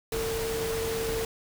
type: tone in noise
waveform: sine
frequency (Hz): 451.3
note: A4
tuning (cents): +44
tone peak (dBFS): -29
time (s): 0.12-1.25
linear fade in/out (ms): 2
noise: pink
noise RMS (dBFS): -34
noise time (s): 0.12-1.25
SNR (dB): +2
effects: none